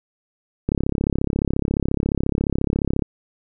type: click train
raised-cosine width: 3 ms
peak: -7 dBFS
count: 81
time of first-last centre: 0.69-3.022 s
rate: 34.3 Hz
effects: none